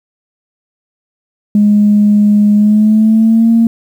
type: tone with pitch glide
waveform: sine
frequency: 207.7 to 229.1 Hz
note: G#3 to A#3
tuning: 0 to -30 cents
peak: -4 dBFS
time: 1.55-3.67 s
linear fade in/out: 2 ms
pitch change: +170 cents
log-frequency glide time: 2.55-3.51 s
effects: tanh soft clip ceiling 0 dBFS + 7-bit